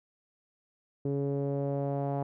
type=tone with low-pass filter sweep; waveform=sawtooth; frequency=140.1 Hz; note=C#3; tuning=19 cents sharp; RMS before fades=-31 dBFS; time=1.05-2.23 s; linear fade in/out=5 ms; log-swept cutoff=400 to 750 Hz; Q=3.1; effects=none